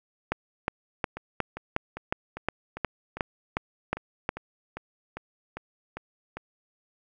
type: two click trains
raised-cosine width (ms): 0.5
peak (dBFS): -10 / -21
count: 12 / 14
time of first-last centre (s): 0.32-4.291 / 1.17-6.37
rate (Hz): 2.77 / 2.5
effects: none